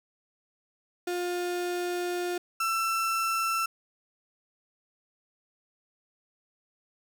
35% pulse tone pair in turn, 354.2 / 1337.3 Hz, F4 / E6, +24 / +24 cents, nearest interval octave + major seventh, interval 2300 cents, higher second, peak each -27 / -24 dBFS, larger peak second, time 1.07-2.38 / 2.6-3.66 s, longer first, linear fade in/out 5 ms, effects none

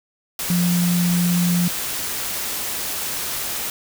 sine tone in noise, 175.4 Hz, F3, 8 cents sharp, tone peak -16 dBFS, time 0.5-1.68 s, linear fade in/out 2 ms, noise white, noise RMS -26 dBFS, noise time 0.39-3.7 s, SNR +7 dB, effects none

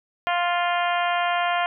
harmonic tone, 350 Hz, F4, 4 cents sharp, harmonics 2 / 3 / 4 / 5 / 6 / 7 / 8 / 9, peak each -23 / -27 / -29 / -31 / -33 / -34 / -35 / -36 dBFS, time 0.27-1.66 s, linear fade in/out 0 ms, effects none

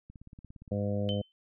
click train, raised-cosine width 5 ms, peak -36 dBFS, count 12, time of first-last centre 0.1-0.736 s, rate 17.3 Hz
harmonic tone, 101.7 Hz, G#2, 36 cents flat, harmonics 1 / 2 / 3 / 4 / 5 / 6 / 7, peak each -32 / -33 / -43 / -44 / -35 / -40 / -50 dBFS, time 0.71-1.22 s, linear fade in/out 10 ms
sine tone with exponential decay, 3072 Hz, G7, 36 cents flat, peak -31 dBFS, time 1.09-1.32 s, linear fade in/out 0 ms, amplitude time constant 49 ms
effects none

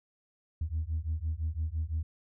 sine beating tone pair, 76.6 / 82.5 Hz, D#2 / E2, -27 / +2 cents, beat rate 5.9 Hz, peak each -32 / -32 dBFS, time 0.61-2.03 s, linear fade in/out 5 ms, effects tanh soft clip ceiling -25 dBFS

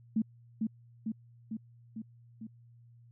sine tone with echo, 220 Hz, A3, in tune, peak -25 dBFS, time 0.16-0.22 s, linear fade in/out 5 ms, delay 450 ms, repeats 5, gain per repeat -3 dB, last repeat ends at 2.47 s, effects added 118 Hz sine -55 dBFS peak until 3.11 s

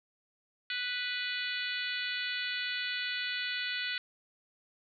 harmonic tone with a mistuned harmonic, 493.9 Hz, B4, in tune, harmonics 3 / 4 / 5 / 6 / 7 / 8 / 9, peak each -38 / -39 / -40 / -41 / -41 / -42 / -43 dBFS, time 0.7-3.98 s, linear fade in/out 2 ms, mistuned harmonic 9, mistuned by -22 cents, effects none

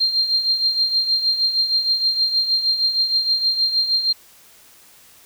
sine tone with tremolo, 4186 Hz, C8, in tune, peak -13 dBFS, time 0-4.13 s, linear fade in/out 10 ms, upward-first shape triangle, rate 6.4 Hz, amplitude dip 70%, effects white hiss -49 dBFS RMS until 5.25 s

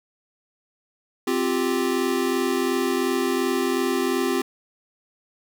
square chord, C suspended fourth, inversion none, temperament equal, 261.6 / 349.2 / 392 Hz, C4 / F4 / G4, 0 / 0 / 0 cents, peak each -26 dBFS, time 1.27-4.42 s, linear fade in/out 5 ms, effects none

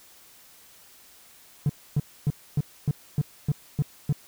triangle tone bursts, 145.3 Hz, D3, 18 cents flat, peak -16 dBFS, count 9, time 1.66-4.126 s, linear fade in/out 2 ms, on 34 ms, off 270 ms, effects tanh soft clip ceiling -14 dBFS + white hiss -53 dBFS RMS until 4.27 s

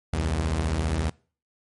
sawtooth beating tone pair, 65.41 / 80.41 Hz, C2 / E2, 0 / -42 cents, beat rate 15 Hz, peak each -25 / -21 dBFS, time 0.13-1.1 s, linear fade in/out 5 ms, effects noise-tail reverb RT60 0.4 s tail -23 dB re dry + MP3 48 kbps

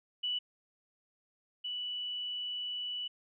sine tone pair in turn, 2960 / 2960 Hz, F#7 / F#7, 0 / 0 cents, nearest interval unison, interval 0 cents, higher neither, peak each -31 / -35 dBFS, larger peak first, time 0.23-0.39 / 1.64-3.08 s, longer second, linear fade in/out 10 ms, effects none

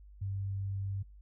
sine tone, 98 Hz, G2, in tune, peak -33 dBFS, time 0.21-1.03 s, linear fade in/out 10 ms, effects noise-tail reverb RT60 0.3 s tail -26 dB re dry + added 50 Hz sine -51 dBFS peak until 1.21 s

